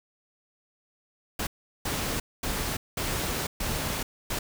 pink noise bursts at uneven times, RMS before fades -30 dBFS, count 6, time 1.39-1.47 / 1.85-2.2 / 2.43-2.77 / 2.97-3.47 / 3.6-4.03 / 4.3-4.39 s, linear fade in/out 5 ms, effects none

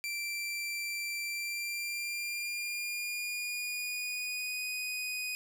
sawtooth tone with pitch glide, 2349 to 2489 Hz, D7 to D#7, 0 to 0 cents, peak -31 dBFS, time 0.04-5.35 s, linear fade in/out 0 ms, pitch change +100 cents, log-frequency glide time 1.25-4.66 s, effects none

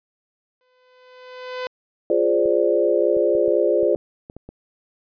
sawtooth tone with exponential growth, 505 Hz, B4, 39 cents sharp, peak -20 dBFS, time 0.61-1.67 s, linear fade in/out 1 ms, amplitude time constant 230 ms
sine chord, D half-diminished seventh, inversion first, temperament equal, 349.2 / 415.3 / 523.3 / 587.3 Hz, F4 / Ab4 / C5 / D5, 0 / 0 / 0 / 0 cents, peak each -21 dBFS, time 2.1-3.95 s, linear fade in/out 2 ms
clicks, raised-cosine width 2 ms, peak -24 dBFS, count 9, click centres 2.457 / 3.168 / 3.352 / 3.48 / 3.83 / 3.959 / 4.299 / 4.366 / 4.49 s
effects resampled to 11025 Hz

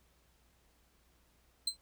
35% pulse tone with exponential decay, 4104 Hz, C8, 34 cents flat, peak -26 dBFS, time 1.67-1.77 s, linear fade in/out 5 ms, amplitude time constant 21 ms, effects added 60 Hz sine -70 dBFS peak until 1.81 s + pink hiss -71 dBFS RMS until 1.81 s

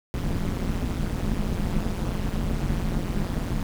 brown noise with amplitude modulation, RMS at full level -22 dBFS, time 0.14-3.63 s, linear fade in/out 0 ms, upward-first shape sine, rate 181 Hz, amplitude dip 100%, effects none

